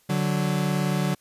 40% pulse tone pair together, 146.83 / 185.36 Hz, D3 / F#3, 0 / +3 cents, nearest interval major third, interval 403 cents, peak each -24 dBFS, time 0.09-1.15 s, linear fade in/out 10 ms, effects white hiss -62 dBFS RMS until 1.2 s + resampled to 32000 Hz

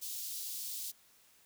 white high-pass noise, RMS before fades -41 dBFS, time 0.01-0.92 s, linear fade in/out 20 ms, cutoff 3600 Hz, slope 24 dB/octave, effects white hiss -65 dBFS RMS until 1.45 s

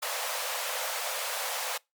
pink high-pass noise, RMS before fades -33 dBFS, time 0.02-1.78 s, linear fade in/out 10 ms, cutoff 490 Hz, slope 96 dB/octave, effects noise-tail reverb RT60 0.2 s tail -24 dB re dry + Opus 48 kbps

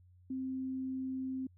sine tone, 261.6 Hz, C4, in tune, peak -35 dBFS, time 0.3-1.47 s, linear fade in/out 5 ms, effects added 90 Hz sine -59 dBFS peak until 1.57 s

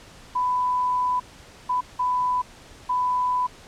sine tone bursts at uneven times, 997 Hz, B5, 16 cents sharp, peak -20 dBFS, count 4, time 0.35-1.2 / 1.69-1.81 / 1.99-2.42 / 2.89-3.47 s, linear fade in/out 10 ms, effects pink hiss -47 dBFS RMS until 3.67 s + low-pass 8000 Hz 12 dB/octave

